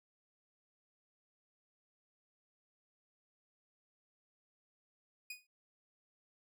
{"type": "tone with exponential decay", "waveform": "sawtooth", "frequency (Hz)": 2478, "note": "D#7", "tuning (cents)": -8, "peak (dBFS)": -37, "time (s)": [5.3, 5.47], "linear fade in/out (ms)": 5, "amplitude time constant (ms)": 35, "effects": []}